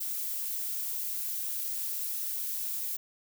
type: noise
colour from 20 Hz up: violet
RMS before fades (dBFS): -34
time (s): 0-2.97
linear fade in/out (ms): 10
effects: none